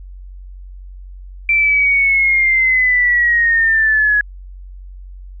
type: linear sweep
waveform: sine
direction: down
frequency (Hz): 2349 to 1674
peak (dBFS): -10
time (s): 1.49-4.21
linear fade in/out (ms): 2
effects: added 46 Hz sine -31 dBFS peak until 5.4 s